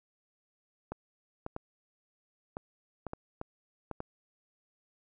clicks, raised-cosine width 1 ms, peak -23 dBFS, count 9, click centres 0.92 / 1.464 / 1.564 / 2.569 / 3.067 / 3.134 / 3.414 / 3.913 / 4.004 s, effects none

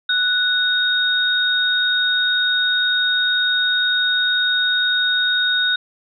sine tone pair together, 1480 / 3729 Hz, F#6 / A#7, 0 / 0 cents, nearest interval octave + major third, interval 1600 cents, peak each -18 / -18 dBFS, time 0.09-5.76 s, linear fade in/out 5 ms, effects none

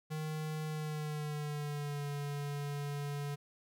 square tone with pitch glide, 155.1 to 143.88 Hz, D#3 to D3, -5 to -35 cents, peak -37 dBFS, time 0.1-3.36 s, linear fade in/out 20 ms, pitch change -130 cents, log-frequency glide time 0.66-2.06 s, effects none

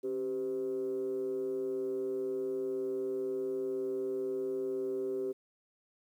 sine tone with frequency modulation, 390 Hz, G4, 9 cents flat, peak -31 dBFS, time 0.03-5.33 s, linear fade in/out 20 ms, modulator 119 Hz, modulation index 0.57, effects tanh soft clip ceiling -27 dBFS + 11-bit

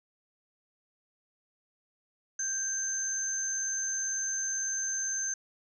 sine tone pair together, 1568 / 6259 Hz, G6 / G8, 0 / -4 cents, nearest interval 2 octaves, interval 2396 cents, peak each -39 / -30 dBFS, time 2.39-5.34 s, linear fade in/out 5 ms, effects none

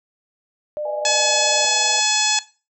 sine tone, 600 Hz, D5, 37 cents sharp, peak -23 dBFS, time 0.77-1.65 s, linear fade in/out 0 ms
sine chord, E major seventh, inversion second, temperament equal, 493.9 / 622.3 / 659.3 / 830.6 Hz, B4 / D#5 / E5 / G#5, 0 / 0 / 0 / 0 cents, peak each -35 / -33 / -36 / -30 dBFS, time 0.85-2 s, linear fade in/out 5 ms
harmonic tone, 853 Hz, G#5, 46 cents sharp, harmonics 1 / 2 / 3 / 4 / 5 / 6 / 7 / 8 / 9, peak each -25 / -25 / -25 / -25 / -25 / -25 / -25 / -25 / -25 dBFS, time 1.05-2.39 s, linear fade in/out 2 ms
effects noise-tail reverb RT60 0.3 s tail -17 dB re dry

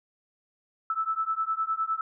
sine beating tone pair, 1309 / 1318.8 Hz, E6 / E6, -13 / 0 cents, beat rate 9.8 Hz, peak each -29 dBFS, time 0.9-2.01 s, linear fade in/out 2 ms, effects none

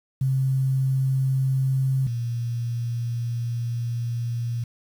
sine tone pair in turn, 132.8 / 118.31 Hz, C3 / A#2, +26 / +26 cents, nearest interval major second, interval 200 cents, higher first, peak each -19 / -24 dBFS, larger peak first, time 0.21-2.07 / 2.07-4.64 s, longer second, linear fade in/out 5 ms, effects 8-bit

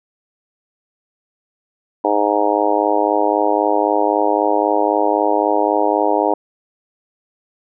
harmonic tone, 103.83 Hz, G#2, in tune, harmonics 3 / 4 / 5 / 6 / 7 / 8 / 9, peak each -21 / -21 / -21 / -21 / -21 / -21 / -21 dBFS, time 2.04-6.34 s, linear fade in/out 5 ms, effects none

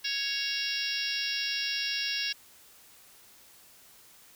harmonic tone, 554.4 Hz, C#5, in tune, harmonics 3 / 4 / 5 / 6 / 7 / 8 / 9 / 10, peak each -38 / -40 / -35 / -39 / -38 / -41 / -37 / -35 dBFS, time 0.04-2.33 s, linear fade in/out 10 ms, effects white hiss -56 dBFS RMS until 4.35 s

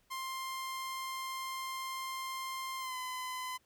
sawtooth tone with pitch glide, 1053 to 1017.1 Hz, C6 to C6, +11 to -49 cents, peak -34 dBFS, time 0.1-3.58 s, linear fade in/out 20 ms, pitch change -60 cents, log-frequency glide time 2.79-2.96 s, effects pink hiss -72 dBFS RMS until 3.65 s

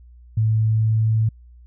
sine tone with pitch glide, 110 to 110.7 Hz, A2 to A2, 0 to +11 cents, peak -15 dBFS, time 0.37-1.29 s, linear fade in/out 5 ms, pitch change +11 cents, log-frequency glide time 0.65-1.15 s, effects added 60 Hz sine -43 dBFS peak until 1.66 s

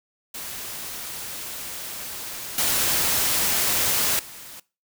white noise with level steps, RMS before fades -34 / -22 / -41 dBFS, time 0.34-4.6 s, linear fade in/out 5 ms, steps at 2.58 / 4.19 s, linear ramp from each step 2 ms, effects noise-tail reverb RT60 0.3 s tail -21 dB re dry

